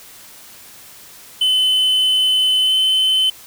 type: tone with pitch glide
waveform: triangle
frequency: 3035 to 3056 Hz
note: F#7 to G7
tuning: +43 to -45 cents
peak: -11 dBFS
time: 1.41-3.3 s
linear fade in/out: 5 ms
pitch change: +12 cents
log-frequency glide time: 2.65-2.72 s
effects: white hiss -41 dBFS RMS until 3.46 s